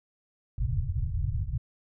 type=low-pass noise; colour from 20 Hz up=white; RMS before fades=-29 dBFS; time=0.58-1.58 s; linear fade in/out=2 ms; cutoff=140 Hz; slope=96 dB/octave; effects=none